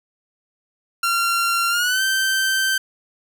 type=tone with pitch glide; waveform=sawtooth; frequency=1376 to 1553.5 Hz; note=F6 to G6; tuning=-26 to -16 cents; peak=-14 dBFS; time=1.03-2.78 s; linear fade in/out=5 ms; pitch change=+210 cents; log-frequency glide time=1.69-2.02 s; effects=none